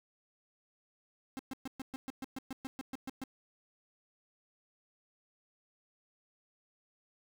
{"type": "tone bursts", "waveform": "45% pulse", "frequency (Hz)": 265, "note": "C4", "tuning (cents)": 22, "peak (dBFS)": -38, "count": 14, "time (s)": [1.37, 3.238], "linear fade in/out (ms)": 0, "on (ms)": 22, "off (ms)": 120, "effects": []}